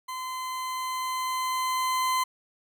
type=tone with level ramp; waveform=40% pulse; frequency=1028 Hz; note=C6; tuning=31 cents flat; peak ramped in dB=-32 to -22 dBFS; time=0.08-2.24 s; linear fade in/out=10 ms; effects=none